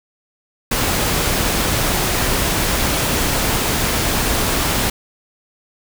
pink noise, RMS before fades -18 dBFS, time 0.71-4.9 s, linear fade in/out 5 ms, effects none

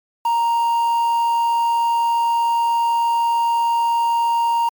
triangle tone with quantisation, 932.3 Hz, A#5, in tune, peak -13 dBFS, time 0.25-4.69 s, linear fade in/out 5 ms, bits 6, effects MP3 96 kbps

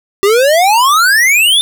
square exponential sweep, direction up, 383.9 to 3622 Hz, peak -7 dBFS, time 0.23-1.61 s, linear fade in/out 0 ms, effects none

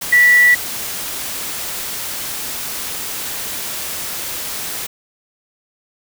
sine tone in noise, 1950 Hz, B6, 23 cents flat, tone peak -7 dBFS, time 0.12-0.55 s, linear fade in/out 10 ms, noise white, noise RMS -25 dBFS, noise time 0.01-4.87 s, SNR +15 dB, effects none

